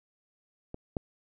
clicks, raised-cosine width 2 ms, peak -25 / -17 dBFS, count 2, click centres 0.744 / 0.968 s, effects none

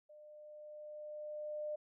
sine tone with level ramp, 602 Hz, D5, 43 cents sharp, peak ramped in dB -55 to -37 dBFS, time 0.09-1.76 s, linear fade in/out 10 ms, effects none

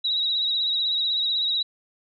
sine tone with vibrato, 3850 Hz, B7, 45 cents flat, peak -21 dBFS, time 0.04-1.63 s, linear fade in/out 10 ms, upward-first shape sine, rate 16 Hz, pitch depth 45 cents each way, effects none

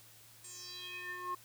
square tone with band-pass filter sweep, 360 Hz, F#4, 47 cents flat, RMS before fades -44 dBFS, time 0.44-1.35 s, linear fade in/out 5 ms, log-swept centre 8600 to 1000 Hz, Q 5.3, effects added 112 Hz sine -66 dBFS peak until 1.44 s + white hiss -59 dBFS RMS until 1.44 s

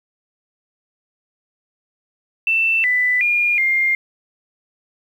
sine tone with pitch steps, 2669 / 1991 / 2420 / 2114 Hz, E7 / B6 / D#7 / C7, +21 / +14 / -49 / +17 cents, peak -14 dBFS, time 2.47-3.95 s, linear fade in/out 2 ms, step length 370 ms, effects 8-bit

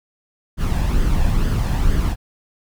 brown noise with flanger, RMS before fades -17 dBFS, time 0.57-2.16 s, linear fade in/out 50 ms, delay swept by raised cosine 0.62 to 1.2 ms, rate 2.2 Hz, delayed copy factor +0.5, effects none

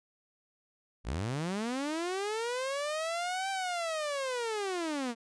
sawtooth linear two-way sweep, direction up then down, 46.25 to 784 to 224.3 Hz, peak -28 dBFS, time 1.04-5.15 s, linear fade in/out 50 ms, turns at 3.5 s, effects resampled to 22050 Hz

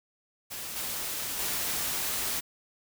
white noise with level steps, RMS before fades -38 / -34 / -31 dBFS, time 0.5-2.41 s, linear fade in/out 20 ms, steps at 0.76 / 1.39 s, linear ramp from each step 2 ms, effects none

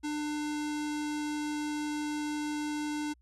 square tone with low-pass filter, 299 Hz, D4, 31 cents sharp, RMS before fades -34 dBFS, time 0.03-3.14 s, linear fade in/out 20 ms, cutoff 8300 Hz, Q 1.3, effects added 60 Hz sine -61 dBFS peak until 3.21 s

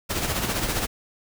pink noise with tremolo, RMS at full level -24 dBFS, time 0.09-0.87 s, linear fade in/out 20 ms, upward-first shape sine, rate 15 Hz, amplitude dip 50%, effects none

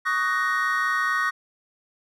triangle chord, D# minor seventh, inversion third, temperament just, 1120.1 / 1244.5 / 1493.4 / 1866.8 Hz, C#6 / D#6 / F#6 / A#6, +18 / 0 / +16 / +2 cents, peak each -26 / -26 / -26 / -23 dBFS, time 0.05-1.31 s, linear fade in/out 20 ms, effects none

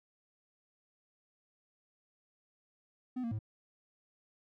triangle tone with pitch steps, 252.7 / 231.4 / 108 Hz, B3 / A#3 / A2, +40 / -13 / -32 cents, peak -32 dBFS, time 3.16-3.391 s, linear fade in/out 10 ms, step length 77 ms, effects none

